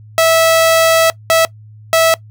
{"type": "tone bursts at uneven times", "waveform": "sawtooth", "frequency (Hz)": 653, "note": "E5", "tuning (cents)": -17, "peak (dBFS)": -4, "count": 3, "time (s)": [[0.18, 1.1], [1.3, 1.45], [1.93, 2.14]], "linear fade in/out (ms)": 0, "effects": ["noise-tail reverb RT60 0.1 s tail -21 dB re dry", "added 107 Hz sine -35 dBFS peak until 2.3 s"]}